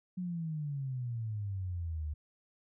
sine exponential sweep, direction down, 185 to 73.42 Hz, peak -34 dBFS, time 0.17-2.14 s, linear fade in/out 10 ms, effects none

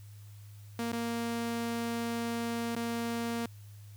sawtooth tone with dropouts, 233.1 Hz, A#3, in tune, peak -28 dBFS, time 0.79-3.46 s, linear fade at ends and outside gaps 2 ms, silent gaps 0.92-0.929 / 2.753-2.763 s, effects added 103 Hz sine -47 dBFS peak until 3.96 s + white hiss -62 dBFS RMS until 3.96 s

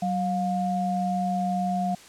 sine tone pair together, 188.05 / 710 Hz, F#3 / F5, +28 / +28 cents, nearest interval octave + major seventh, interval 2300 cents, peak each -26 dBFS, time 0.02-1.95 s, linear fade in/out 5 ms, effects white hiss -48 dBFS RMS until 2.08 s + low-pass 8000 Hz 12 dB/octave

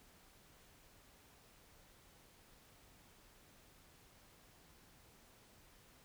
silence, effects pink hiss -65 dBFS RMS until 6.04 s

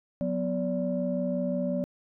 sine tone cluster, 182.8 / 248.4 / 577 Hz, F#3 / B3 / D5, -21 / +10 / -31 cents, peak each -30 dBFS, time 0.21-1.84 s, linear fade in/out 0 ms, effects tanh soft clip ceiling -17 dBFS

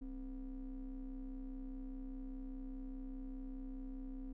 triangle ring-modulated tone, 116.54 Hz, A#2, in tune, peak -38 dBFS, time 0.01-4.33 s, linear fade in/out 10 ms, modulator 149 Hz, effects none

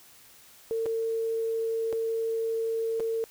sine tone with dropouts, 452.1 Hz, A4, 47 cents sharp, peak -26 dBFS, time 0.71-3.24 s, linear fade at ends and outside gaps 0 ms, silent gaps 0.858-0.863 / 1.927-1.931 / 2.998-3.004 s, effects white hiss -54 dBFS RMS until 3.3 s

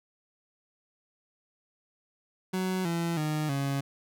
30% pulse tone with pitch steps, 186.2 / 168.78 / 153 / 138.69 Hz, F#3 / E3 / D#3 / C#3, +11 / +41 / -29 / +1 cents, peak -25 dBFS, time 2.53-3.81 s, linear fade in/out 10 ms, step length 320 ms, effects none

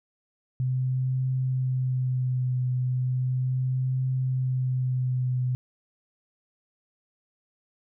sine tone with vibrato, 128.1 Hz, C3, 36 cents flat, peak -23 dBFS, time 0.6-5.55 s, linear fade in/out 0 ms, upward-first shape triangle, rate 0.36 Hz, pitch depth 26 cents each way, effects none

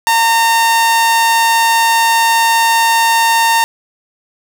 sawtooth tone with amplitude modulation, 915 Hz, A#5, 32 cents flat, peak -4 dBFS, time 0.07-3.64 s, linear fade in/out 0 ms, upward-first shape sine, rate 221 Hz, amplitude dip 25%, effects none

